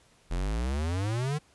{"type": "exponential sweep", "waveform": "square", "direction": "up", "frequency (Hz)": [40.75, 155.56], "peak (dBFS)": -28, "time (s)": [0.3, 1.39], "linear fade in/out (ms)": 20, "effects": ["pink hiss -62 dBFS RMS until 1.54 s", "resampled to 24000 Hz"]}